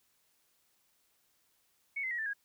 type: tone with pitch steps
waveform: sine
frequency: 2217 / 2057 / 1907.8 / 1769.8 / 1641.8 Hz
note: C#7 / C7 / A#6 / A6 / G#6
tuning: 0 / -30 / +40 / +10 / -20 cents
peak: -33 dBFS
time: 1.96-2.335 s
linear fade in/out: 10 ms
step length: 75 ms
effects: white hiss -73 dBFS RMS until 2.44 s